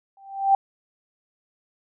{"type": "tone with exponential growth", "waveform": "sine", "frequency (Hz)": 784, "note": "G5", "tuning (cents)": 0, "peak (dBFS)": -11, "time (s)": [0.17, 0.55], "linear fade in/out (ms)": 2, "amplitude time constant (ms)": 82, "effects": []}